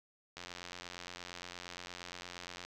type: click train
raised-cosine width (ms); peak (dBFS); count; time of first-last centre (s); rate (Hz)
0.2; -27; 203; 0.37-2.65; 88.6
effects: none